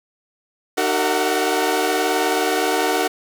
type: tone cluster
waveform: sawtooth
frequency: 305.3 / 378.5 / 457.1 / 659 / 738 Hz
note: D#4 / F#4 / A#4 / E5 / F#5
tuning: -33 / +39 / -34 / -1 / -5 cents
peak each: -21 / -19 / -19 / -28 / -19 dBFS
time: 0.77-3.08 s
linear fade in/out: 10 ms
effects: none